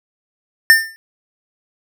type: tone with exponential decay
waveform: square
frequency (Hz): 1799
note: A6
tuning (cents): +38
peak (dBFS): -3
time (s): 0.7-0.96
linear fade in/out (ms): 0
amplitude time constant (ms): 55
effects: none